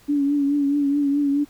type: tone with vibrato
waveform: sine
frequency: 284.7 Hz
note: C#4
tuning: 46 cents sharp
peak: -17 dBFS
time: 0.08-1.45 s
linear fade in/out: 20 ms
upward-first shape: triangle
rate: 4.7 Hz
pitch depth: 50 cents each way
effects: pink hiss -53 dBFS RMS until 1.49 s